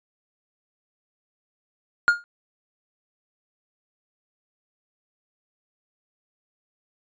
triangle tone with exponential decay, 1419 Hz, F6, 27 cents sharp, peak -8 dBFS, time 2.08-2.24 s, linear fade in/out 0 ms, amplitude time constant 33 ms, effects resampled to 16000 Hz

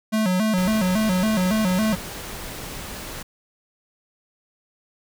square tone with vibrato, 199.8 Hz, G3, 33 cents sharp, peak -19 dBFS, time 0.12-1.96 s, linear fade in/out 20 ms, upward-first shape square, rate 3.6 Hz, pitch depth 150 cents each way
pink noise, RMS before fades -34 dBFS, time 0.57-3.23 s, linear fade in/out 10 ms
effects none

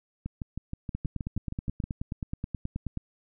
two click trains, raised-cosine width 5 ms, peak -19 / -21 dBFS, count 20 / 11, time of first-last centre 0.95-2.973 / 0.26-1.84 s, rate 9.39 / 6.33 Hz, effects none

